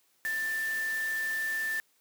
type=tone in noise; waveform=sine; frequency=1774 Hz; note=A6; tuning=14 cents sharp; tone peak=-29 dBFS; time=0.25-1.8 s; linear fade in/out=0 ms; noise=white; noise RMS=-43 dBFS; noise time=0.25-1.8 s; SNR=+11 dB; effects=white hiss -69 dBFS RMS until 2 s + high-pass 150 Hz 12 dB/octave